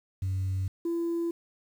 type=tone pair in turn; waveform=sine; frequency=94.8 / 337.8 Hz; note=F#2 / E4; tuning=+43 / +42 cents; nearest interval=octave + minor seventh; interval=2199 cents; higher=second; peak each=-25 dBFS; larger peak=neither; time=0.22-0.68 / 0.85-1.31 s; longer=neither; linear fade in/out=5 ms; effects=tanh soft clip ceiling -25 dBFS + 9-bit